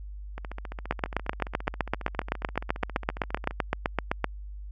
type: two click trains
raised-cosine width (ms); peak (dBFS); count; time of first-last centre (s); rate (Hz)
0.5; -9 / -22; 27 / 47; 0.91-4.243 / 0.38-3.509; 7.8 / 14.7
effects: added 50 Hz sine -37 dBFS peak until 4.71 s